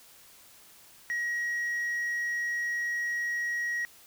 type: tone with tanh clipping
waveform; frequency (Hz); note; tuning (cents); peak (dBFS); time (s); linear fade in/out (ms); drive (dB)
sine; 1900; A#6; +33; -29; 1.1-3.85; 0; 2
effects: white hiss -55 dBFS RMS until 4.06 s